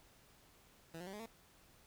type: tone with pitch steps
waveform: 15% pulse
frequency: 164.2 / 178.03 / 193.02 / 209.3 / 226.9 Hz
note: E3 / F3 / G3 / G#3 / A#3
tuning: -6 / +34 / -27 / +14 / -47 cents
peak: -40 dBFS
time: 0.94-1.26 s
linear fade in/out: 2 ms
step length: 64 ms
effects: pink hiss -66 dBFS RMS until 1.86 s